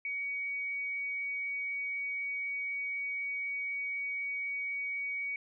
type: tone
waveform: sine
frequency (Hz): 2252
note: C#7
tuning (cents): +27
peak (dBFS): -33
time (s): 0.05-5.36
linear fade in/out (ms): 2
effects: none